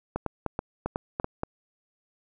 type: clicks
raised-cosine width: 1 ms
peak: -14 dBFS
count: 9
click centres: 0.16 / 0.263 / 0.463 / 0.591 / 0.86 / 0.959 / 1.199 / 1.244 / 1.434 s
effects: none